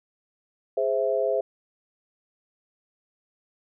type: chord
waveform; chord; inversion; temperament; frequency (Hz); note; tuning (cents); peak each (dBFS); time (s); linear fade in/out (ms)
sine; Ab augmented; none; equal; 415.3 / 523.3 / 659.3; Ab4 / C5 / E5; 0 / 0 / 0; -27 / -25 / -26; 0.77-1.41; 5
effects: none